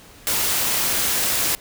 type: noise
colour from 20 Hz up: white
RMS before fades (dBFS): -21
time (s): 0.27-1.55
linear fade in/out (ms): 0
effects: pink hiss -46 dBFS RMS until 1.6 s